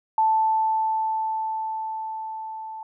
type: tone with level ramp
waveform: sine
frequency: 880 Hz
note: A5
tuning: in tune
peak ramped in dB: -16 to -33 dBFS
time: 0.18-2.83 s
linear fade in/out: 2 ms
effects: none